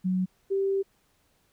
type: tone pair in turn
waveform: sine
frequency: 185 / 390.6 Hz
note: F#3 / G4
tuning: 0 / -6 cents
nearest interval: octave + minor second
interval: 1294 cents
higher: second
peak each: -23 dBFS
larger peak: neither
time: 0.04-0.26 / 0.5-0.83 s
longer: second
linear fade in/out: 20 ms
effects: pink hiss -68 dBFS RMS until 1.52 s